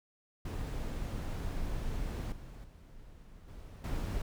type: noise with level steps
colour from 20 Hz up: brown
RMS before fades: -36 / -47 / -53 / -48 / -34 dBFS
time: 0.45-4.22 s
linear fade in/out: 5 ms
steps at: 2.32 / 2.64 / 3.48 / 3.84 s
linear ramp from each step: 2 ms
effects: none